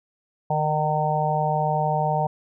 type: harmonic tone with a mistuned harmonic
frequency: 152.6 Hz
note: D#3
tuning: 33 cents flat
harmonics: 1 / 3 / 4 / 5 / 6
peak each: -25 / -32 / -27 / -24 / -27 dBFS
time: 0.5-2.27 s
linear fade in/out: 5 ms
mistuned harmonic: 3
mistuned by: +25 cents
effects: none